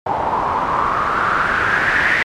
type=noise with low-pass filter sweep; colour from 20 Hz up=white; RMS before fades=-17 dBFS; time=0.06-2.23 s; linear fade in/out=5 ms; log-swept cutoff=850 to 1900 Hz; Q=5.6; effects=MP3 96 kbps